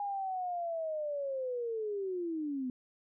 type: linear sweep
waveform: sine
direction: down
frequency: 820 to 246.9 Hz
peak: -33 dBFS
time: 0-2.7 s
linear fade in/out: 2 ms
effects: none